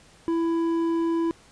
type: tone with hard clipping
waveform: sine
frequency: 332.1 Hz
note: E4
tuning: 13 cents sharp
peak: -23 dBFS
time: 0.28-1.31 s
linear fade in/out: 0 ms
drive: 6 dB
effects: pink hiss -54 dBFS RMS until 1.51 s + resampled to 22050 Hz